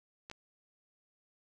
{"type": "clicks", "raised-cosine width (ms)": 0.2, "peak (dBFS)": -28, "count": 2, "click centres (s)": [0.299, 0.314], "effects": []}